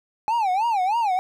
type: tone with vibrato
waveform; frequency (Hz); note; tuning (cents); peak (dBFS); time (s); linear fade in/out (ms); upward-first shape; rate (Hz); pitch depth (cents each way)
triangle; 830.6; G#5; 0; -17; 0.28-1.19; 0; sine; 3.2; 230
effects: none